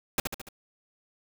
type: noise with echo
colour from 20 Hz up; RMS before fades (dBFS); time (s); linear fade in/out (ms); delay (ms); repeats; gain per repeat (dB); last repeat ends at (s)
pink; -25; 0.18-0.2; 2; 72; 4; -5; 0.488
effects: none